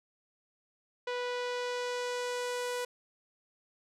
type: tone with low-pass filter sweep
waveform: sawtooth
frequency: 491.8 Hz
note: B4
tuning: 7 cents flat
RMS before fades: -35 dBFS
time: 1.07-2.85 s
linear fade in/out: 5 ms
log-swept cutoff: 3700 to 11000 Hz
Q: 0.99
effects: none